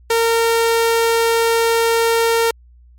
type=tone; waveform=sawtooth; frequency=459.2 Hz; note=A#4; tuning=26 cents flat; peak=-9 dBFS; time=0.1-2.51 s; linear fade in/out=5 ms; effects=added 60 Hz sine -43 dBFS peak until 2.98 s + MP3 64 kbps

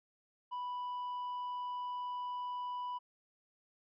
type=tone with tanh clipping; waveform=sine; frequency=987.8 Hz; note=B5; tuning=in tune; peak=-38 dBFS; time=0.51-2.99 s; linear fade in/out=20 ms; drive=3 dB; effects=none

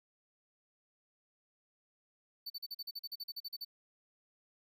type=tone bursts; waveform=square; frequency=4524 Hz; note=C#8; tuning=34 cents sharp; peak=-40 dBFS; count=15; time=2.46-3.649 s; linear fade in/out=10 ms; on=41 ms; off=41 ms; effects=13-bit

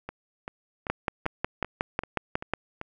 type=two click trains; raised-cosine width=0.5 ms; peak=-10 / -20 dBFS; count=10 / 8; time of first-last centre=0.9-2.536 / 0.09-2.814 s; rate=5.5 / 2.57 Hz; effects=none

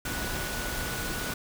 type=tone in noise; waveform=sine; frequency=1472 Hz; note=F#6; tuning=9 cents flat; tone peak=-38 dBFS; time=0.05-1.34 s; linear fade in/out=5 ms; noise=pink; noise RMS=-33 dBFS; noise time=0.05-1.34 s; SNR=-8 dB; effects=none

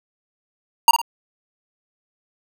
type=tone with echo; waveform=square; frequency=932.3 Hz; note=A#5; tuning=in tune; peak=-7 dBFS; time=0.88-0.91 s; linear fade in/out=2 ms; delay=53 ms; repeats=2; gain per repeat=-9 dB; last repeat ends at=1.016 s; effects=none

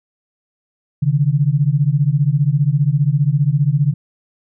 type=beating tone pair; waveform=sine; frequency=136.8 / 151.8 Hz; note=C#3 / D#3; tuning=-23 / -42 cents; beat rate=15 Hz; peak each=-15 dBFS; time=1.02-3.94 s; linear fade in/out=10 ms; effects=none

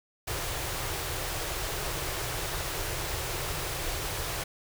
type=band-stop noise; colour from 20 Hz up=pink; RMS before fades=-33 dBFS; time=0.27-4.44 s; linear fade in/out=10 ms; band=160 to 320 Hz; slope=48 dB/octave; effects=none

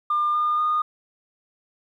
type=tone with pitch steps; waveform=sine; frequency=1200 / 1212.5 / 1225.2 Hz; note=D6 / D#6 / D#6; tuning=+37 / -45 / -27 cents; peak=-18 dBFS; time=0.1-0.82 s; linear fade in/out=5 ms; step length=240 ms; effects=tanh soft clip ceiling -15 dBFS + 10-bit

